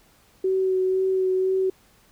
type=tone with vibrato; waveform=sine; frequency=376.3 Hz; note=F#4; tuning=29 cents sharp; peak=-19 dBFS; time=0.44-1.7 s; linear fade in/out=5 ms; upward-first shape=sine; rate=2 Hz; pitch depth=15 cents each way; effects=pink hiss -58 dBFS RMS until 2.11 s